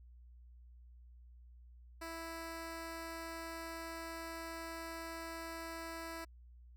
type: tone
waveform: 10% pulse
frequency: 329.6 Hz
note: E4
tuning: in tune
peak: -35 dBFS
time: 2.01-6.25 s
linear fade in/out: 10 ms
effects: added 60 Hz sine -55 dBFS peak until 6.76 s